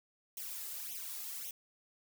blue noise with flanger, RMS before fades -43 dBFS, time 0.37-1.51 s, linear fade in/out 2 ms, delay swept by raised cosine 0.32 to 2.42 ms, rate 1.8 Hz, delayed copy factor +0.95, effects none

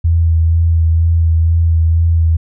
sine tone with vibrato, 82.41 Hz, E2, in tune, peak -8 dBFS, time 0.04-2.37 s, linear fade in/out 10 ms, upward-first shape sine, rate 2.1 Hz, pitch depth 21 cents each way, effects none

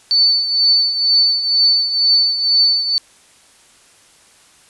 sine tone with tremolo, 4506 Hz, C#8, 28 cents sharp, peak -8 dBFS, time 0.11-2.98 s, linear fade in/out 0 ms, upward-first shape triangle, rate 2.1 Hz, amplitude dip 70%, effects white hiss -49 dBFS RMS until 4.69 s + resampled to 24000 Hz

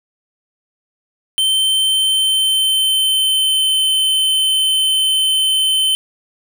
square tone with pitch glide, 3100 to 3071 Hz, G7 to G7, -20 to -36 cents, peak -13 dBFS, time 1.38-5.95 s, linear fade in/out 0 ms, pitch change -16 cents, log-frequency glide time 1.84-3.81 s, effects none

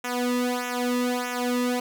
sawtooth tone with flanger, 246.6 Hz, B3, 2 cents flat, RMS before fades -26 dBFS, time 0.04-1.8 s, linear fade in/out 5 ms, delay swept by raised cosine 0.22 to 1.32 ms, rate 1.6 Hz, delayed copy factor -0.95, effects none

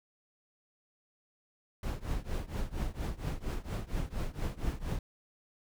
brown noise with tremolo, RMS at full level -31 dBFS, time 1.83-4.99 s, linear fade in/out 2 ms, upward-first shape triangle, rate 4.3 Hz, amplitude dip 95%, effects none

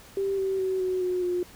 sine tone with pitch steps, 392 / 384.6 / 377.3 / 370.2 / 363.2 / 356.4 Hz, G4 / G4 / F#4 / F#4 / F#4 / F4, 0 / -33 / +34 / +1 / -32 / +35 cents, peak -24 dBFS, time 0.17-1.43 s, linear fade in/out 2 ms, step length 210 ms, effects pink hiss -50 dBFS RMS until 1.55 s

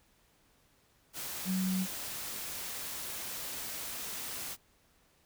sine tone in noise, 187.1 Hz, F#3, 20 cents sharp, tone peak -29 dBFS, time 1.45-1.87 s, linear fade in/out 50 ms, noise white, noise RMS -40 dBFS, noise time 1.13-4.57 s, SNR +8 dB, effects pink hiss -68 dBFS RMS until 5.25 s

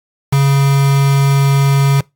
triangle tone with quantisation, 138.59 Hz, C#3, in tune, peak -6 dBFS, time 0.32-2.01 s, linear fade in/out 10 ms, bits 3, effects noise-tail reverb RT60 0.2 s tail -23 dB re dry + AAC 64 kbps

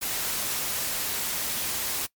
white noise, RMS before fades -29 dBFS, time 0.01-2.07 s, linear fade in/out 20 ms, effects noise-tail reverb RT60 0.1 s tail -21 dB re dry + MP3 96 kbps

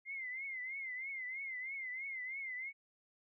sine tone with vibrato, 2093 Hz, C7, in tune, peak -40 dBFS, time 0.05-2.73 s, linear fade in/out 50 ms, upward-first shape triangle, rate 3.1 Hz, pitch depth 110 cents each way, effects none

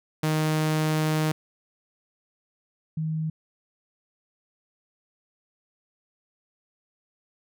sawtooth / sine tone pair in turn, 155.56 / 157.91 Hz, D#3 / D#3, 0 / +26 cents, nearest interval unison, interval 26 cents, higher second, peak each -18 / -25 dBFS, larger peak first, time 0.23-1.32 / 2.97-3.3 s, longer first, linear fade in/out 5 ms, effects none

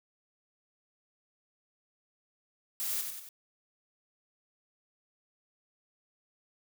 blue noise with echo, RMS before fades -34 dBFS, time 2.8-3.01 s, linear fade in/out 0 ms, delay 93 ms, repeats 3, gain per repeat -5 dB, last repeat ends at 3.289 s, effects none

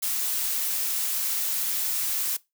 blue noise, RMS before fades -27 dBFS, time 0.02-2.37 s, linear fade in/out 10 ms, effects noise-tail reverb RT60 0.2 s tail -20 dB re dry

